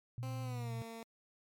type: tone with vibrato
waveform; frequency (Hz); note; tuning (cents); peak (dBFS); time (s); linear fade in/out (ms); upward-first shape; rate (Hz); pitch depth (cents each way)
sine; 119.8; A#2; +48; -38; 0.18-0.82; 0; sine; 4.1; 10
type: tone with pitch glide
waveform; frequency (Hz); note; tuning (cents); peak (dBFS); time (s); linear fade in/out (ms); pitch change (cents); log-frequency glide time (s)
15% pulse; 261.6 to 227.7; C4 to A#3; 0 to -40; -39; 0.23-1.03; 0; -240; 0.42-0.73
effects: MP3 96 kbps